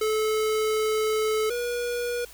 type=tone pair in turn; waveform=square; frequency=433.5 / 482.1 Hz; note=A4 / B4; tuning=-26 / -42 cents; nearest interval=major second; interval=184 cents; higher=second; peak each=-23 / -27 dBFS; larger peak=first; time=0.01-1.5 / 1.5-2.25 s; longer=first; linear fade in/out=5 ms; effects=added 50 Hz sine -52 dBFS peak until 2.33 s + white hiss -48 dBFS RMS until 2.33 s